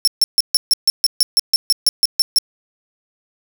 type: tone bursts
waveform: sawtooth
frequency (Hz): 5400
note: E8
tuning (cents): +41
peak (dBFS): -7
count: 15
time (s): 0.05-2.385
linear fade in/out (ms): 0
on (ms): 25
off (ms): 140
effects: 8-bit